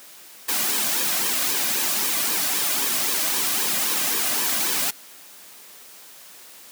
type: noise with flanger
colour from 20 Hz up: white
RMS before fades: -23 dBFS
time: 0.48-4.91 s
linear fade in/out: 10 ms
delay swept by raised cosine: 1.4 to 2.29 ms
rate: 3.8 Hz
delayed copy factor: -0.6
effects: white hiss -45 dBFS RMS until 6.71 s + high-pass 200 Hz 12 dB/octave